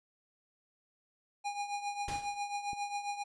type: tone with tremolo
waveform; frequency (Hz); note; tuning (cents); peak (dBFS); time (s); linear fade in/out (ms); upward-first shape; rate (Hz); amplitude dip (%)
square; 815; G#5; -33; -33; 1.44-3.24; 20; triangle; 7.4; 75
type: noise with exponential decay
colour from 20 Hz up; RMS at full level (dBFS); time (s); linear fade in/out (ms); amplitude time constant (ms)
pink; -38; 2.08-2.43; 2; 75
type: click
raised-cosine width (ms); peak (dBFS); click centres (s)
3; -35; 2.732
effects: resampled to 22050 Hz